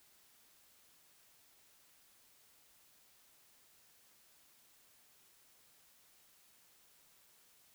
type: silence
effects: white hiss -67 dBFS RMS until 7.74 s